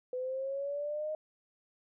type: linear sweep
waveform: sine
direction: up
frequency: 500 to 622.3 Hz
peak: -33 dBFS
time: 0.13-1.15 s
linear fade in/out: 2 ms
effects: none